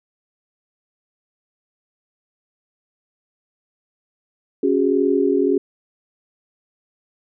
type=chord; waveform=sine; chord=C# suspended fourth; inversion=none; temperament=equal with one note detuned; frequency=277.2 / 370 / 411.5 Hz; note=C#4 / F#4 / G#4; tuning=0 / 0 / -16 cents; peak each=-19 dBFS; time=4.63-5.58 s; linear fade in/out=5 ms; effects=none